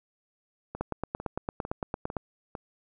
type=two click trains; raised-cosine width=1 ms; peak=-22 / -16 dBFS; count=5 / 13; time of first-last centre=0.75-2.552 / 0.81-2.167 s; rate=2.22 / 8.84 Hz; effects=none